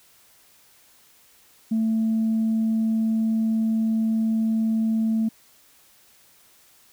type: tone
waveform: sine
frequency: 222.5 Hz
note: A3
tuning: 20 cents sharp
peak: -18 dBFS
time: 1.71-5.29 s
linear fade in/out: 10 ms
effects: tanh soft clip ceiling -16 dBFS + white hiss -56 dBFS RMS until 6.92 s